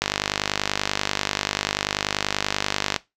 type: click train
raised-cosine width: 0.2 ms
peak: -3 dBFS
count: 149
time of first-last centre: 0.02-2.962 s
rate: 50.3 Hz
effects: noise-tail reverb RT60 0.2 s tail -18 dB re dry